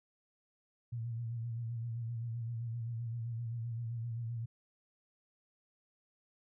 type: tone with vibrato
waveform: sine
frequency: 116.3 Hz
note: A#2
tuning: 4 cents flat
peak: -36 dBFS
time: 0.92-4.46 s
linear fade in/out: 10 ms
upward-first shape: sine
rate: 7.7 Hz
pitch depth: 53 cents each way
effects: none